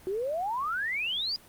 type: exponential sweep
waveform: sine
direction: up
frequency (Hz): 363 to 4978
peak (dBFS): -28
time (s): 0.07-1.36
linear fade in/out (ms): 0
effects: pink hiss -54 dBFS RMS until 1.48 s + Opus 32 kbps